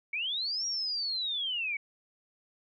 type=linear two-way sweep; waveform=sine; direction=up then down; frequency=2217 to 5680 to 2217 Hz; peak=-30 dBFS; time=0.13-1.77 s; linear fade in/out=5 ms; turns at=0.66 s; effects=none